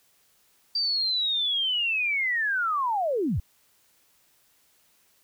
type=linear sweep; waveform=sine; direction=down; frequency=4699 to 54.3 Hz; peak=-23 dBFS; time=0.75-3.4 s; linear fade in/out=5 ms; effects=white hiss -64 dBFS RMS until 5.23 s